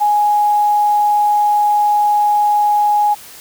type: tone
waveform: sine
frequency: 832 Hz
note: G#5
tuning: 3 cents sharp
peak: -10 dBFS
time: 0-3.15 s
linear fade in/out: 20 ms
effects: white hiss -37 dBFS RMS until 3.4 s